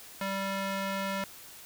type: tone with band-pass filter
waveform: square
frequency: 195.1 Hz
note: G3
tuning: 8 cents flat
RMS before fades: -33 dBFS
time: 0.21-1.24 s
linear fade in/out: 2 ms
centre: 1600 Hz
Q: 0.55
effects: white hiss -49 dBFS RMS until 1.65 s